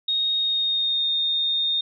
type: tone with pitch glide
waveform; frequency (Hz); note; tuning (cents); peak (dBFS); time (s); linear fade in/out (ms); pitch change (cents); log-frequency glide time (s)
sine; 3729 to 3671; A#7 to A#7; 0 to -27; -20; 0.08-1.81; 5; -27; 0.36-1.08
effects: none